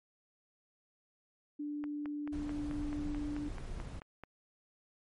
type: tone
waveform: sine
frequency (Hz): 294.2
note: D4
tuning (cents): +3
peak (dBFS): -36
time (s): 1.59-3.49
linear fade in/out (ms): 10
type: click train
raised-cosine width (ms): 0.5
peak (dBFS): -31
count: 12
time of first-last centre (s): 1.84-4.237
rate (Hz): 4.59
type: noise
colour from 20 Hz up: brown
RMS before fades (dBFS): -42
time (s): 2.32-4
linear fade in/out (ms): 10
effects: MP3 48 kbps